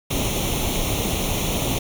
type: noise with comb filter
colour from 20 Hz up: pink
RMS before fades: -23 dBFS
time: 0.1-1.79 s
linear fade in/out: 10 ms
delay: 0.31 ms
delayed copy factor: +0.75
effects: none